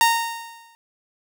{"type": "tone with exponential decay", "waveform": "sawtooth", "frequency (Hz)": 924, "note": "A#5", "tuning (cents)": -16, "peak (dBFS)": -8, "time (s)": [0.01, 0.75], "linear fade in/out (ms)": 0, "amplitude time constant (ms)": 160, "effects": []}